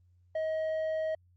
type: tone with low-pass filter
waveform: square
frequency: 633 Hz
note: D#5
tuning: 30 cents sharp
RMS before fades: -32 dBFS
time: 0.35-1.15 s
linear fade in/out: 5 ms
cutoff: 1300 Hz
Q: 0.68
effects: added 89 Hz sine -61 dBFS peak until 1.36 s + Opus 32 kbps